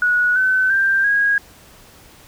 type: tone with pitch steps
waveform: sine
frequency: 1462 / 1519.7 / 1579.7 / 1642 Hz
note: F#6 / F#6 / G6 / G#6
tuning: -21 / +46 / +13 / -20 cents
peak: -13 dBFS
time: 0.02-1.38 s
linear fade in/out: 2 ms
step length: 340 ms
effects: pink hiss -46 dBFS RMS until 2.27 s